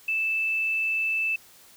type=tone; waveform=sine; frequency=2637 Hz; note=E7; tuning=in tune; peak=-23 dBFS; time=0.08-1.36 s; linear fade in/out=5 ms; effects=white hiss -53 dBFS RMS until 1.76 s